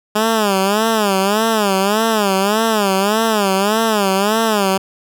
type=tone with vibrato; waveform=10% pulse; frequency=207.7 Hz; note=G#3; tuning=in tune; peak=-5 dBFS; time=0.15-4.78 s; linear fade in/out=10 ms; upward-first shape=sine; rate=1.7 Hz; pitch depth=150 cents each way; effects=none